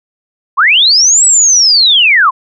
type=linear two-way sweep; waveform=sine; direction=up then down; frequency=963 to 7930 to 963 Hz; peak=-4 dBFS; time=0.57-2.31 s; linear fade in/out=20 ms; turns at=1.25 s; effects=none